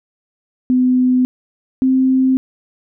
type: tone pair in turn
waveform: sine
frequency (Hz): 253.1 / 261.1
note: B3 / C4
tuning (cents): +43 / -3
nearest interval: minor second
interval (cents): 54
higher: second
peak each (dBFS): -10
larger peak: neither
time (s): 0.7-1.25 / 1.82-2.37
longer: neither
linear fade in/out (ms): 0
effects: none